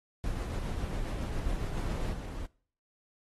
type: noise with tremolo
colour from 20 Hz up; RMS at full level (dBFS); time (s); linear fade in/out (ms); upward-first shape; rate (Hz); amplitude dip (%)
brown; -32; 0.24-2.13; 0; triangle; 7.3; 35
type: noise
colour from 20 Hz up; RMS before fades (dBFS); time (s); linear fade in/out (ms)
brown; -38; 1.77-2.46; 5
effects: noise-tail reverb RT60 0.5 s tail -23 dB re dry + AAC 32 kbps